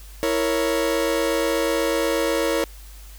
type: chord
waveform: 40% pulse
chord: A# diminished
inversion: second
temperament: equal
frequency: 329.6 / 466.2 / 554.4 Hz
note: E4 / A#4 / C#5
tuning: 0 / 0 / 0 cents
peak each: -24 / -23 / -23 dBFS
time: 0.23-2.64 s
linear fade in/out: 0 ms
effects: added 50 Hz sine -39 dBFS peak until 3.18 s + white hiss -48 dBFS RMS until 3.18 s